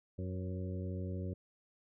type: harmonic tone with a mistuned harmonic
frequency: 92.2 Hz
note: F#2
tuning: 6 cents flat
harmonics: 1 / 2 / 3 / 4 / 5 / 6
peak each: -38 / -43 / -48 / -48 / -51 / -51 dBFS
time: 0.18-1.34 s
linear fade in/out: 10 ms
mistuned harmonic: 5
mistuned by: +35 cents
effects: none